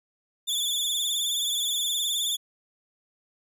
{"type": "tone with vibrato", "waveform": "sawtooth", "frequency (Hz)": 3483, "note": "A7", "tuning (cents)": -18, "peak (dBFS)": -22, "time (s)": [0.47, 2.37], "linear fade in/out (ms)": 20, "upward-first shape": "sine", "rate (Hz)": 19, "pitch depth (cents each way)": 67, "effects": []}